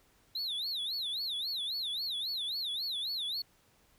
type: tone with vibrato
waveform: triangle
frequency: 3867 Hz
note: B7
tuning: 37 cents flat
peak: -32 dBFS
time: 0.35-3.42 s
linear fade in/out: 5 ms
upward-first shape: sine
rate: 3.7 Hz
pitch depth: 240 cents each way
effects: pink hiss -67 dBFS RMS until 3.98 s